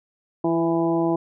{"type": "harmonic tone with a mistuned harmonic", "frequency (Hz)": 165.8, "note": "E3", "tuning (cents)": 10, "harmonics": [1, 2, 3, 4, 5, 6], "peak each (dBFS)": [-28, -20, -32, -27, -30, -32], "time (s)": [0.44, 1.16], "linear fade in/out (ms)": 5, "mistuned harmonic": 2, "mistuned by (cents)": 16, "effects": []}